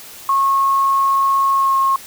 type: tone with pitch glide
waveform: sine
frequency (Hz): 1091 to 1080.3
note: C#6 to C#6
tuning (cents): -28 to -45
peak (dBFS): -12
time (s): 0.29-1.96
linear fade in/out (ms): 2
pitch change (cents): -17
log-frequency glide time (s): 1.52-1.75
effects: white hiss -37 dBFS RMS until 2.06 s